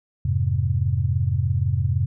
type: chord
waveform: sine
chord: F minor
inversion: none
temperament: just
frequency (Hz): 87.31 / 104.77 / 130.96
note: F2 / Ab2 / C3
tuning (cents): 0 / +16 / +2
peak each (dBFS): -23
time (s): 0.25-2.06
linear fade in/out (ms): 5
effects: none